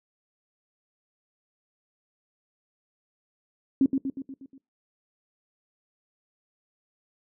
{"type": "tone with echo", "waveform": "sine", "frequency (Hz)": 270.3, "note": "C#4", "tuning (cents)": -44, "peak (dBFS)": -16, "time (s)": [3.81, 3.86], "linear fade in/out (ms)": 2, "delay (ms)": 120, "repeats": 6, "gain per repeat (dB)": -5, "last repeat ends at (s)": 4.58, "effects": ["noise-tail reverb RT60 0.2 s tail -21 dB re dry"]}